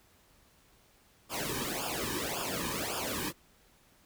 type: noise with flanger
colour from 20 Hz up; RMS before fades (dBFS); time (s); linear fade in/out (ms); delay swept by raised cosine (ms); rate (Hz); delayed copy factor
pink; -35; 1.29-3.33; 50; 0.49 to 1.49; 1.8; -0.95
effects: pink hiss -64 dBFS RMS until 4.05 s